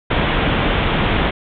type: low-pass noise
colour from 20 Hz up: pink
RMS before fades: -17 dBFS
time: 0.1-1.31 s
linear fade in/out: 10 ms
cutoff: 3600 Hz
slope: 96 dB/octave
effects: none